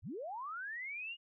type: linear sweep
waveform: sine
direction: up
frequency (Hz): 55 to 2891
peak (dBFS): -40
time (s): 0.02-1.17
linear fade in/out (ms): 50
effects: none